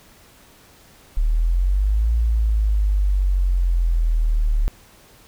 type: exponential two-way sweep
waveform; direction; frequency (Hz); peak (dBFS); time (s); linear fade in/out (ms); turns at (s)
sine; up then down; 36.71 to 57.3 to 36.71; -15; 1.17-4.68; 0; 2.14
effects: pink hiss -50 dBFS RMS until 5.27 s